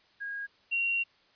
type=tone pair in turn; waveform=sine; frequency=1636 / 2751 Hz; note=G#6 / F7; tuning=-26 / -27 cents; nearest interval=major sixth; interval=899 cents; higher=second; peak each=-34 / -26 dBFS; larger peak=second; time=0.2-0.47 / 0.71-1.04 s; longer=second; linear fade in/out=20 ms; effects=white hiss -64 dBFS RMS until 1.35 s + resampled to 11025 Hz